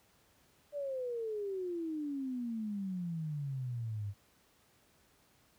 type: exponential sweep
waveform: sine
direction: down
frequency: 591 to 98 Hz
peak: -35 dBFS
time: 0.72-4.14 s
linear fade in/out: 50 ms
effects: pink hiss -68 dBFS RMS until 5.58 s + high-pass 60 Hz 12 dB/octave